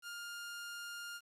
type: tone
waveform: sawtooth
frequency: 1408 Hz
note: F6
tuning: 14 cents sharp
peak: -40 dBFS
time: 0.02-1.21 s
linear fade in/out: 50 ms
effects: resampled to 32000 Hz + 11-bit